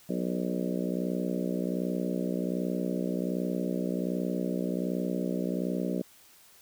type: harmonic tone with a mistuned harmonic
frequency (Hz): 61.3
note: B1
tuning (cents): -12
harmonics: 3 / 4 / 5 / 6 / 7 / 8 / 9 / 10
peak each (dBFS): -32 / -34 / -36 / -38 / -39 / -40 / -41 / -42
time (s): 0.09-6.02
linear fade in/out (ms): 5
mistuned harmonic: 9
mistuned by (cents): +18
effects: white hiss -57 dBFS RMS until 6.61 s